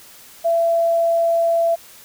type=tone; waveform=sine; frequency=671 Hz; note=E5; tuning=31 cents sharp; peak=-14 dBFS; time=0.44-1.76 s; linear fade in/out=20 ms; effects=white hiss -44 dBFS RMS until 2.04 s